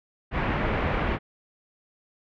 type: low-pass noise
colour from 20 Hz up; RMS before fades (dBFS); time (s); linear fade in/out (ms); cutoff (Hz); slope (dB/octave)
pink; -26; 0.31-1.19; 50; 2400; 24
effects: none